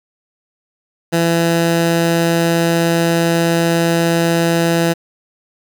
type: tone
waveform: 15% pulse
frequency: 167.7 Hz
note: E3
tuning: 30 cents sharp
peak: -6 dBFS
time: 1.12-4.94 s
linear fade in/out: 20 ms
effects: 7-bit